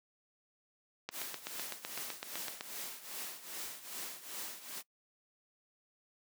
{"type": "click train", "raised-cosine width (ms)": 0.2, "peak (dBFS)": -21, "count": 13, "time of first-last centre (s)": [1.09, 2.609], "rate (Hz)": 7.9}
{"type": "noise with tremolo", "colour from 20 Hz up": "white", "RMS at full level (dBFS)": -41, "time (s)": [1.11, 4.83], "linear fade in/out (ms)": 50, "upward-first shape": "triangle", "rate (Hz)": 2.5, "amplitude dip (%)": 80}
{"effects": ["noise-tail reverb RT60 0.1 s tail -21 dB re dry", "high-pass 200 Hz 12 dB/octave"]}